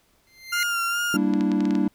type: tone with exponential growth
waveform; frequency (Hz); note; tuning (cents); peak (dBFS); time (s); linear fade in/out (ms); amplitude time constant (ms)
25% pulse; 2089; C7; -3; -18; 0.27-0.63; 1; 78
type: tone with vibrato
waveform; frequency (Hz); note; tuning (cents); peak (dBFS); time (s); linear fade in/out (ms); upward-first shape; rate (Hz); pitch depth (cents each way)
35% pulse; 1396.9; F6; 0; -21; 0.52-1.17; 10; sine; 2.4; 30
type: chord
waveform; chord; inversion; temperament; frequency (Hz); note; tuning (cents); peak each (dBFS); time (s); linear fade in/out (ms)
triangle; E half-diminished seventh; first; equal; 196 / 233.1 / 293.7 / 329.6; G3 / Bb3 / D4 / E4; 0 / 0 / 0 / 0; -22 / -24 / -21 / -26; 1.14-1.88; 2
type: clicks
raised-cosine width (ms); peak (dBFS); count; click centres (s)
0.2; -18; 7; 1.337 / 1.409 / 1.517 / 1.606 / 1.654 / 1.708 / 1.753
effects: pink hiss -63 dBFS RMS until 1.94 s